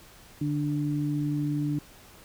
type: tone pair together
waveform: sine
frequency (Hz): 147.3 / 294.3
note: D3 / D4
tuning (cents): +6 / +4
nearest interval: octave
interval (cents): 1198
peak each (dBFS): -28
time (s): 0.41-1.79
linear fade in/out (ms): 5
effects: pink hiss -52 dBFS RMS until 2.24 s